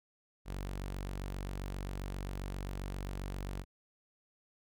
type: tone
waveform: sawtooth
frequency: 47.52 Hz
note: F#1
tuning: 47 cents sharp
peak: -34 dBFS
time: 0.45-3.65 s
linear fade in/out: 50 ms
effects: none